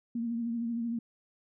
sine tone with vibrato, 233.1 Hz, A#3, in tune, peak -30 dBFS, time 0.15-0.99 s, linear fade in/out 5 ms, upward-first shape triangle, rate 13 Hz, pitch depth 48 cents each way, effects none

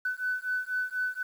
sine beating tone pair, 1500 / 1504.1 Hz, F#6 / F#6, +23 / +28 cents, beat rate 4.1 Hz, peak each -31 dBFS, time 0.05-1.23 s, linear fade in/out 5 ms, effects tanh soft clip ceiling -21 dBFS + 9-bit

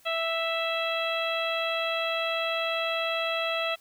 harmonic tone, 659.3 Hz, E5, in tune, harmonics 1 / 2 / 3 / 4 / 5 / 6, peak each -30 / -33 / -37 / -32 / -34 / -40 dBFS, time 0.05-3.76 s, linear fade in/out 20 ms, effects white hiss -59 dBFS RMS until 3.8 s

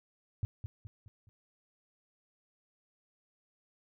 sine tone with echo, 103.8 Hz, G#2, in tune, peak -28 dBFS, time 0.43-0.45 s, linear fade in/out 0 ms, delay 210 ms, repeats 4, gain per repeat -7 dB, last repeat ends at 1.29 s, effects none

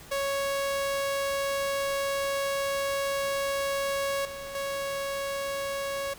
sawtooth tone with level steps, 554.4 Hz, C#5, in tune, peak -23 / -33 / -26 dBFS, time 0.11-6.14 s, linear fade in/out 10 ms, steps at 4.25 / 4.55 s, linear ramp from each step 2 ms, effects pink hiss -48 dBFS RMS until 6.18 s

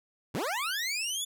20% pulse linear sweep, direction up, 87 to 3509 Hz, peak -25 dBFS, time 0.34-1.25 s, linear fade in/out 10 ms, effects none

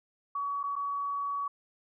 sine tone with dropouts, 1131 Hz, C#6, 34 cents sharp, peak -30 dBFS, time 0.35-1.48 s, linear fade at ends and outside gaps 5 ms, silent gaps 0.631-0.637 / 0.756-0.762 s, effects none

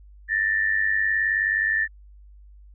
sine tone pair together, 1767 / 1866.2 Hz, A6 / A#6, +7 / +1 cents, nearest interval minor second, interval 94 cents, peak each -21 / -25 dBFS, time 0.28-1.88 s, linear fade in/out 50 ms, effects added 50 Hz sine -45 dBFS peak until 2.74 s

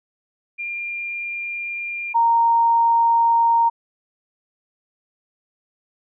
sine tone pair in turn, 2397 / 927.4 Hz, D7 / A#5, +35 / -9 cents, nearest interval octave + major third, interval 1644 cents, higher first, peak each -25 / -13 dBFS, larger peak second, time 0.58-2.14 / 2.14-3.7 s, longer neither, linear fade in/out 20 ms, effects none

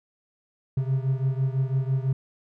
triangle beating tone pair, 130.81 / 136.81 Hz, C3 / C#3, 0 / -22 cents, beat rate 6 Hz, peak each -22 / -25 dBFS, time 0.77-2.13 s, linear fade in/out 5 ms, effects none

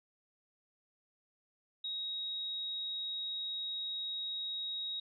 sine tone, 3789 Hz, A#7, 27 cents sharp, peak -36 dBFS, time 1.84-5 s, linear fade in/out 5 ms, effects none

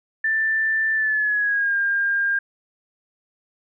sine tone with pitch glide, 1772 to 1606.3 Hz, A6 to G6, +12 to +42 cents, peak -18 dBFS, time 0.24-2.39 s, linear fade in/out 5 ms, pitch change -170 cents, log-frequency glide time 0.93-1.76 s, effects none

